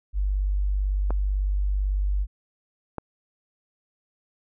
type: tone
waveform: sine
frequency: 49 Hz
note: G1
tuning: in tune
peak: -21 dBFS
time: 0.13-2.27 s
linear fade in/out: 50 ms
type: clicks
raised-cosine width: 1 ms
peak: -16 dBFS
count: 2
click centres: 1.106 / 2.983 s
effects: none